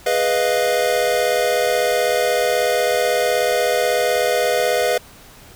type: chord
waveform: square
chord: F half-diminished seventh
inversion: first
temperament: equal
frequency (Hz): 415.3 / 493.9 / 622.3 / 698.5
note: Ab4 / Cb5 / Eb5 / F5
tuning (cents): 0 / 0 / 0 / 0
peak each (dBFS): -26 / -20 / -22 / -23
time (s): 0.06-4.98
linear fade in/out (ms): 5
effects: pink hiss -44 dBFS RMS until 5.55 s